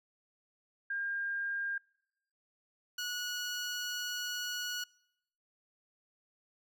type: tone pair in turn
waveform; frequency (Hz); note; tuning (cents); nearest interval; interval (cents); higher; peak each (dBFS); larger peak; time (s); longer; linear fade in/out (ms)
sine / 15% pulse; 1607 / 1461.1; G6 / F#6; +43 / -22; major second; 165; first; -33 / -29; second; 0.9-1.78 / 2.98-4.84; second; 5
effects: noise-tail reverb RT60 0.8 s tail -25 dB re dry